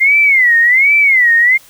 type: tone with vibrato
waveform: sine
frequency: 2075 Hz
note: C7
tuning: 15 cents flat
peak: -6 dBFS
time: 0-1.58 s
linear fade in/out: 20 ms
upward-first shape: sine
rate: 1.3 Hz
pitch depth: 200 cents each way
effects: white hiss -43 dBFS RMS until 1.69 s